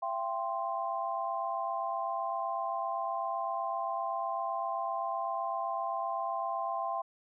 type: chord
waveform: sine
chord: C major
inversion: first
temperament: equal with one note detuned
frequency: 676.2 / 784 / 1046.5 Hz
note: E5 / G5 / C6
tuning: +44 / 0 / 0 cents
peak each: -36 / -36 / -35 dBFS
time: 0.02-7.02 s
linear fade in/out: 10 ms
effects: none